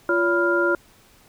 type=tone cluster; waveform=sine; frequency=347.6 / 568 / 988 / 1400 Hz; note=F4 / C#5 / B5 / F6; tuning=-8 / +42 / 0 / +4 cents; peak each=-21 / -24 / -29 / -21 dBFS; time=0.09-0.75 s; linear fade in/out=2 ms; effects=pink hiss -54 dBFS RMS until 1.28 s